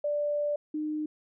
sine tone pair in turn, 587.3 / 305.2 Hz, D5 / D#4, 0 / -33 cents, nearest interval major seventh, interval 1133 cents, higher first, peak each -26 / -29 dBFS, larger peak first, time 0.04-0.56 / 0.74-1.06 s, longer first, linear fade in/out 5 ms, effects none

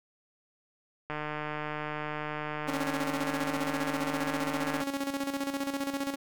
click train, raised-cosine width 0.5 ms, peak -20 dBFS, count 562, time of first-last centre 1.1-4.815 s, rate 151 Hz
sawtooth tone with tremolo, 277.2 Hz, C#4, in tune, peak -25 dBFS, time 2.67-6.16 s, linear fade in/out 20 ms, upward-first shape square, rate 15 Hz, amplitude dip 60%
effects none

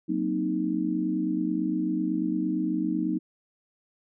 sine chord, C half-diminished seventh, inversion second, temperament equal, 185 / 233.1 / 261.6 / 311.1 Hz, Gb3 / Bb3 / C4 / Eb4, 0 / 0 / 0 / 0 cents, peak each -31 / -32 / -32 / -27 dBFS, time 0.08-3.19 s, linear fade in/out 20 ms, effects none

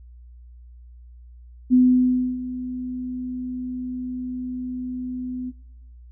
sine tone with ADSR envelope, 252.1 Hz, B3, 36 cents sharp, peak -11 dBFS, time 1.7-5.52 s, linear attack 34 ms, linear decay 640 ms, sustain -16 dB, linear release 34 ms, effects noise-tail reverb RT60 0.9 s tail -19 dB re dry + added 60 Hz sine -42 dBFS peak until 6.11 s

